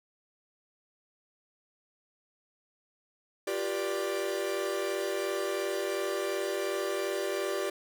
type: chord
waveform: 45% pulse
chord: G dominant seventh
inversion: third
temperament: equal with one note detuned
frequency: 349.2 / 392 / 484 / 587.3 Hz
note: F4 / G4 / B4 / D5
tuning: 0 / 0 / -35 / 0 cents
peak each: -38 / -33 / -39 / -35 dBFS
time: 3.47-7.7 s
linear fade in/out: 5 ms
effects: none